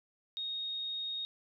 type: tone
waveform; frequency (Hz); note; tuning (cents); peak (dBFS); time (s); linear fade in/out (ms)
sine; 3729; A#7; 0; -35; 0.37-1.25; 0
effects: none